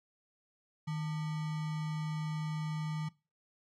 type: tone with sample-and-hold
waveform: sine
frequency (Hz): 155.56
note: D#3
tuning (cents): 0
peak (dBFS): -33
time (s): 0.87-3.09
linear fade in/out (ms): 10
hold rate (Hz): 1050
effects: noise-tail reverb RT60 0.3 s tail -21 dB re dry + low-pass 6000 Hz 12 dB/octave